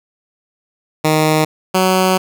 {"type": "tone pair in turn", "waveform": "10% pulse", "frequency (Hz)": [155.56, 186.6], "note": ["D#3", "F#3"], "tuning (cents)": [0, 15], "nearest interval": "minor third", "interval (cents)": 315, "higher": "second", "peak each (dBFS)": -3, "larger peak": "neither", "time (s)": [[1.04, 1.45], [1.74, 2.18]], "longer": "second", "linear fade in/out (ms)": 10, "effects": []}